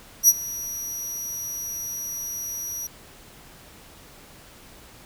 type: tone with ADSR envelope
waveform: sawtooth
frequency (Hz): 5800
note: F#8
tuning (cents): -35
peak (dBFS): -7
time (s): 0.23-2.87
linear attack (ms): 54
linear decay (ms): 40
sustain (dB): -20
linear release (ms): 4
effects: pink hiss -48 dBFS RMS until 5.05 s